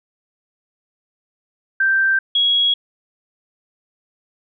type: tone pair in turn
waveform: sine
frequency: 1567 / 3320 Hz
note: G6 / G#7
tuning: -1 / -1 cents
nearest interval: octave + minor second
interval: 1300 cents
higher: second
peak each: -13 dBFS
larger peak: neither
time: 1.8-2.19 / 2.35-2.74 s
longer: neither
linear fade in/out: 5 ms
effects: none